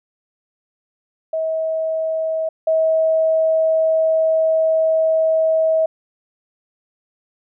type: tone pair in turn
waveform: sine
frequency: 641 / 641 Hz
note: E5 / E5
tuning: -49 / -49 cents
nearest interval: unison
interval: 0 cents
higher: neither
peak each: -18 / -13 dBFS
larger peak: second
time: 1.33-2.49 / 2.67-5.86 s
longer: second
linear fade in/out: 5 ms
effects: none